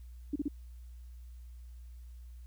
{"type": "tone bursts", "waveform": "sine", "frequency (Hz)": 289.1, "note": "D4", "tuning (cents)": -27, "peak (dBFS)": -29, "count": 3, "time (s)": [0.33, 0.482], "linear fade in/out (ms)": 5, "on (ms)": 28, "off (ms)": 34, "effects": ["added 60 Hz sine -46 dBFS peak until 2.46 s", "white hiss -71 dBFS RMS until 2.46 s"]}